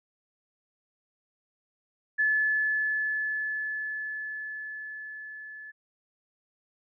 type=tone with level ramp; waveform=sine; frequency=1726 Hz; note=A6; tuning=34 cents flat; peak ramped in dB=-21 to -41 dBFS; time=2.18-5.72 s; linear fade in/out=20 ms; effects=none